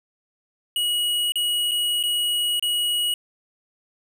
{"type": "tone with dropouts", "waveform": "square", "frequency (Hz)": 2908, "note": "F#7", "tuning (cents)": -31, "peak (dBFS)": -21, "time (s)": [0.76, 3.14], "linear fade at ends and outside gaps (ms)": 2, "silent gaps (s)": [[1.321, 1.356], [1.712, 1.716], [2.029, 2.036], [2.596, 2.625]], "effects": []}